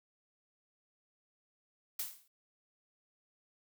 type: noise with exponential decay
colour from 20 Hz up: blue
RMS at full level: -34 dBFS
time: 1.99-2.28 s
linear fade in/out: 5 ms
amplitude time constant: 62 ms
effects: none